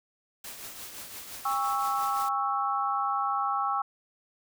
white noise with tremolo, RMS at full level -40 dBFS, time 0.44-2.29 s, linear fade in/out 5 ms, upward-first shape triangle, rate 5.8 Hz, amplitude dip 50%
sine chord, C# diminished, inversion second, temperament equal with one note detuned, 804.6 / 1108.7 / 1318.5 Hz, G5 / C#6 / E6, +45 / 0 / 0 cents, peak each -30 / -30 / -30 dBFS, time 1.45-3.82 s, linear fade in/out 5 ms
effects none

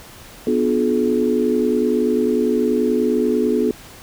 sine chord, B diminished seventh, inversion none, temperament just, 246.9 / 296.3 / 355.6 / 426.7 Hz, B3 / D4 / F4 / Ab4, 0 / +15 / +31 / +47 cents, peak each -19 / -24 / -22 / -19 dBFS, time 0.47-3.71 s, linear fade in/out 2 ms, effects pink hiss -41 dBFS RMS until 4.02 s

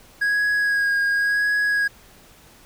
triangle tone with vibrato, 1649 Hz, G#6, 13 cents flat, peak -16 dBFS, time 0.21-1.88 s, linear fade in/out 10 ms, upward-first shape sine, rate 0.92 Hz, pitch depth 21 cents each way, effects pink hiss -50 dBFS RMS until 2.65 s

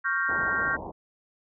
sine chord, G half-diminished seventh, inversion second, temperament equal, 1108.7 / 1396.9 / 1568 / 1864.7 Hz, Db6 / F6 / G6 / Bb6, 0 / 0 / 0 / 0 cents, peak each -32 / -29 / -27 / -32 dBFS, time 0.04-0.77 s, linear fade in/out 20 ms
white low-pass noise, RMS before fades -37 dBFS, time 0.28-0.92 s, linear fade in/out 20 ms, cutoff 1000 Hz, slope 96 dB/octave
effects none

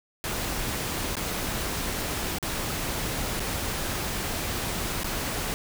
pink noise with dropouts, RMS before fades -30 dBFS, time 0.24-5.54 s, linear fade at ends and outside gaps 0 ms, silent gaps 1.154-1.168 / 2.385-2.427 / 3.396-3.403 / 5.034-5.044 s, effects none

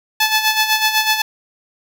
10% pulse tone with tremolo, 868 Hz, A5, 24 cents flat, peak -3 dBFS, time 0.2-1.22 s, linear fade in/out 5 ms, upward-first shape sine, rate 8 Hz, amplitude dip 65%, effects none

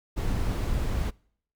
brown noise, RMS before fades -27 dBFS, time 0.16-1.11 s, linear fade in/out 20 ms, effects noise-tail reverb RT60 0.6 s tail -25 dB re dry

